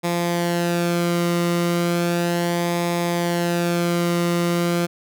sawtooth tone with flanger, 172.6 Hz, F3, 20 cents flat, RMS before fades -21 dBFS, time 0.03-4.87 s, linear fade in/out 20 ms, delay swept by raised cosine 0.68 to 1.22 ms, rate 0.35 Hz, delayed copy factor -0.55, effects none

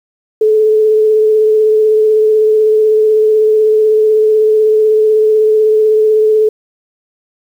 sine tone with vibrato, 432.1 Hz, A4, 31 cents flat, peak -6 dBFS, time 0.41-6.49 s, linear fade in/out 5 ms, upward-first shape triangle, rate 16 Hz, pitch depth 20 cents each way, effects 7-bit

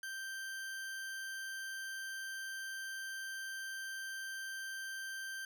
40% pulse tone, 1568 Hz, G6, in tune, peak -40 dBFS, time 0.03-5.45 s, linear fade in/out 2 ms, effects none

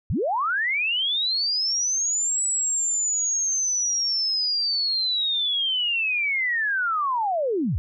sine linear two-way sweep, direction up then down, 58 to 7902 to 58 Hz, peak -21 dBFS, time 0.1-7.78 s, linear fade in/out 0 ms, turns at 2.44 s, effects none

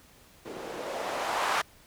violet noise with low-pass filter sweep, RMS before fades -32 dBFS, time 0.45-1.62 s, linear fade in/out 10 ms, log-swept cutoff 350 to 1100 Hz, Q 1.8, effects pink hiss -57 dBFS RMS until 1.86 s

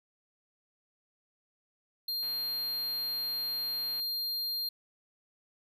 square tone, 4200 Hz, C8, 6 cents sharp, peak -32 dBFS, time 2.08-4.69 s, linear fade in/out 5 ms
click train, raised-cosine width 0.3 ms, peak -37 dBFS, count 238, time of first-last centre 2.23-3.999 s, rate 134 Hz
effects none

